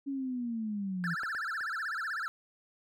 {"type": "linear sweep", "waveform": "sine", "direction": "down", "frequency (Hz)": [280.8, 164.81], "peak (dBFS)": -32, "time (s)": [0.06, 1.15], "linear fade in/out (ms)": 20}
{"type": "tone with vibrato", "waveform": "triangle", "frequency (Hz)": 1529, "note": "G6", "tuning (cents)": -44, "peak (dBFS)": -31, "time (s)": [1.04, 2.28], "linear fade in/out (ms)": 0, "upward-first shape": "sine", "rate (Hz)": 16, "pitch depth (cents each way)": 270}
{"type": "clicks", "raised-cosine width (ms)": 0.5, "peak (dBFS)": [-29, -33, -38], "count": 3, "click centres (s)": [1.234, 1.349, 1.609]}
{"effects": []}